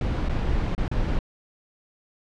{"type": "noise with dropouts", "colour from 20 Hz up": "brown", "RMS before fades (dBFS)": -24, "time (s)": [0.01, 1.19], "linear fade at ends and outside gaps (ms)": 2, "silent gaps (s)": [[0.287, 0.294], [0.75, 0.779], [0.88, 0.914]], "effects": ["low-pass 4000 Hz 12 dB/octave"]}